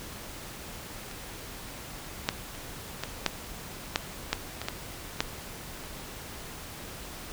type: clicks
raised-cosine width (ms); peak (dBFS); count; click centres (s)
0.2; -24 / -7 / -27 / -13 / -6 / -6 / -7 / -17 / -12 / -7 / -27; 11; 1.113 / 2.289 / 2.551 / 3.036 / 3.263 / 3.959 / 4.33 / 4.616 / 4.685 / 5.205 / 5.838
effects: pink hiss -42 dBFS RMS until 7.32 s